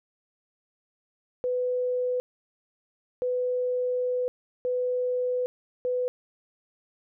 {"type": "tone bursts at uneven times", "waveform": "sine", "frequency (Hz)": 499, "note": "B4", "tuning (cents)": 18, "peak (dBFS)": -24, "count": 4, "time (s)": [[1.44, 2.2], [3.22, 4.28], [4.65, 5.46], [5.85, 6.08]], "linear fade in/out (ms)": 0, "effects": []}